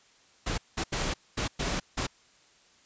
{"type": "noise bursts at uneven times", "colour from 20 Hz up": "pink", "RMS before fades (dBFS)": -30, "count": 6, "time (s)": [[0.46, 0.58], [0.77, 0.84], [0.92, 1.14], [1.37, 1.48], [1.59, 1.8], [1.97, 2.07]], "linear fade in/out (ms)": 10, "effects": ["white hiss -61 dBFS RMS until 2.85 s", "resampled to 16000 Hz"]}